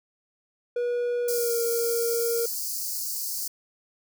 triangle tone with pitch glide, 483.8 to 466.8 Hz, B4 to A#4, -36 to +2 cents, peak -22 dBFS, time 0.76-2.46 s, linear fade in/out 5 ms, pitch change -62 cents, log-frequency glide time 1.24-1.57 s
white high-pass noise, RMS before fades -31 dBFS, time 1.28-3.48 s, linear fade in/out 5 ms, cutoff 4400 Hz, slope 96 dB/octave
effects none

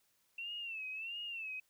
sine tone with vibrato, 2688 Hz, E7, 33 cents sharp, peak -40 dBFS, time 0.38-1.6 s, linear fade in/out 5 ms, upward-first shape sine, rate 1.5 Hz, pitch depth 110 cents each way, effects white hiss -75 dBFS RMS until 1.69 s

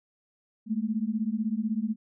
sine beating tone pair, 210.4 / 226.4 Hz, G#3 / A3, +23 / +50 cents, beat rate 16 Hz, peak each -29 / -29 dBFS, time 0.66-1.96 s, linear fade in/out 50 ms, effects none

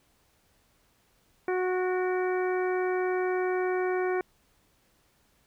harmonic tone with a mistuned harmonic, 367.3 Hz, F#4, 13 cents flat, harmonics 1 / 2 / 3 / 4 / 5 / 6, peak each -26 / -34 / -39 / -38 / -40 / -42 dBFS, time 1.48-4.21 s, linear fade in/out 2 ms, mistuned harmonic 6, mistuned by +68 cents, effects pink hiss -67 dBFS RMS until 5.46 s

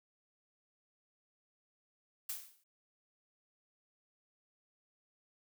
blue noise with exponential decay, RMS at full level -37 dBFS, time 2.29-2.64 s, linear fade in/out 5 ms, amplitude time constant 74 ms, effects none

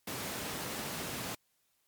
pink high-pass noise, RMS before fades -39 dBFS, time 0.07-1.35 s, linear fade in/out 5 ms, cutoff 120 Hz, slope 12 dB/octave, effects white hiss -75 dBFS RMS until 1.87 s + MP3 96 kbps

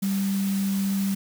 sine tone in noise, 196 Hz, G3, in tune, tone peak -22 dBFS, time 0.02-1.15 s, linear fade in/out 10 ms, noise white, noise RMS -37 dBFS, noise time 0.02-1.15 s, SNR +12 dB, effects none

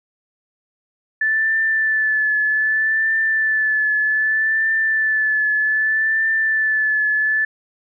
sine tone with vibrato, 1749 Hz, A6, 11 cents flat, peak -15 dBFS, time 1.21-7.45 s, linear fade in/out 5 ms, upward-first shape triangle, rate 0.64 Hz, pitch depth 34 cents each way, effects none

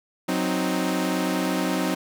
sawtooth chord, C diminished, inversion second, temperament equal, 185 / 261.6 / 311.1 Hz, Gb3 / C4 / Eb4, 0 / 0 / 0 cents, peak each -23 dBFS, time 0.28-1.95 s, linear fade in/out 10 ms, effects none

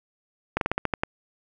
slowing click train, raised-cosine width 0.5 ms, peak -8 dBFS, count 8, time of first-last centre 0.57-1.035 s, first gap 42 ms, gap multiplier 1.15, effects none

